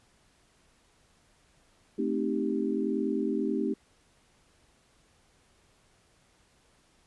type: chord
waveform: sine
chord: A half-diminished seventh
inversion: none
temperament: equal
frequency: 220 / 261.6 / 311.1 / 392 Hz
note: A3 / C4 / Eb4 / G4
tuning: 0 / 0 / 0 / 0 cents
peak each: -32 dBFS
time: 1.98-3.74 s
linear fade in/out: 10 ms
effects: pink hiss -65 dBFS RMS until 7.06 s + resampled to 24000 Hz